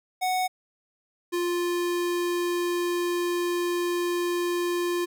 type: tone pair in turn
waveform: square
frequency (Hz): 740 / 350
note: F#5 / F4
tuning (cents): 0 / +4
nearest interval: octave + minor second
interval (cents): 1296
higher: first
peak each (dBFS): -24 / -25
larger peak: first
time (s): 0.21-0.48 / 1.32-5.06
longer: second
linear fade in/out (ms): 20
effects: none